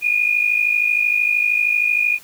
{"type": "tone pair together", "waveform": "sine", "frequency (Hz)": [2436, 2489], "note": ["D#7", "D#7"], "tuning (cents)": [-37, 0], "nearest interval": "unison", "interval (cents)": 37, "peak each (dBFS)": [-16, -20], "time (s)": [0.01, 2.19], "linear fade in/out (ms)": 50, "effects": ["white hiss -45 dBFS RMS until 2.23 s"]}